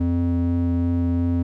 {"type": "ring-modulated tone", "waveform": "triangle", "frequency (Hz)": 172.8, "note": "F3", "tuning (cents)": -18, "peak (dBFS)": -13, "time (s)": [0, 1.43], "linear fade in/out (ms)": 10, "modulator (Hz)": 85.7, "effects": []}